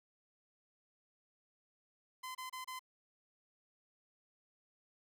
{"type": "tone bursts", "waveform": "sawtooth", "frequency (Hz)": 1026, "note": "C6", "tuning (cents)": -34, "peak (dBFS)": -39, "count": 4, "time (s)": [2.23, 2.794], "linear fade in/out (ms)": 10, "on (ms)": 120, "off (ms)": 28, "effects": []}